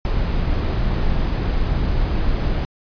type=noise; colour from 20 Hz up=brown; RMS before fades=-19 dBFS; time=0.05-2.65 s; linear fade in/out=0 ms; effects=resampled to 11025 Hz